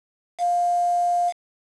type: tone with quantisation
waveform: sine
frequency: 703 Hz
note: F5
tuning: 11 cents sharp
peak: -18 dBFS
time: 0.38-1.33 s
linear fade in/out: 50 ms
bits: 6
effects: resampled to 22050 Hz